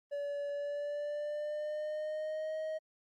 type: tone with pitch glide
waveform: triangle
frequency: 573 to 628.5 Hz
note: D5 to D#5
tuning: -43 to +17 cents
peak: -33 dBFS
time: 0.11-2.79 s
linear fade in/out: 20 ms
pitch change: +160 cents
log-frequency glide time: 0.53-2.56 s
effects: Opus 32 kbps